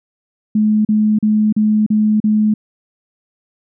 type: tone bursts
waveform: sine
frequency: 213.6 Hz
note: G#3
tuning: 49 cents sharp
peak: -10 dBFS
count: 6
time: 0.55-2.54 s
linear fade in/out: 5 ms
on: 300 ms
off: 38 ms
effects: none